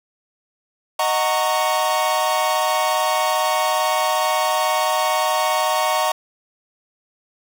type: chord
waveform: 45% pulse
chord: D# minor seventh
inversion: none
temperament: equal with one note detuned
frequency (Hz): 622.3 / 740 / 921.1 / 1108.7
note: D#5 / F#5 / A#5 / C#6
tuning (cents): 0 / 0 / -21 / 0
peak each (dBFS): -23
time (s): 0.99-6.12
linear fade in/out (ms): 5
effects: none